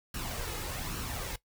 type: noise with flanger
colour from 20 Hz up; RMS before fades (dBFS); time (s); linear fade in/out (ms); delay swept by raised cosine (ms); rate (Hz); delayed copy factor
pink; -37; 0.14-1.36; 5; 0.7 to 2.4; 1.2; +0.5
effects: noise-tail reverb RT60 0.1 s tail -17 dB re dry